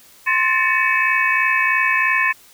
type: tone cluster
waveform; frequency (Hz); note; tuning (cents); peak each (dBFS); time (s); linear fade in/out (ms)
sine; 1052 / 1744 / 1807 / 2251 / 2580; C6 / A6 / A6 / C#7 / E7; +9 / -16 / +46 / +26 / -38; -21; 0.26-2.33; 20
effects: white hiss -48 dBFS RMS until 2.53 s